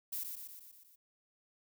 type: noise with echo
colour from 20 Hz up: violet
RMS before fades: -39 dBFS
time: 0.12-0.24 s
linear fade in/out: 10 ms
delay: 120 ms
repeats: 6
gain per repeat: -4 dB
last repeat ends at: 0.96 s
effects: none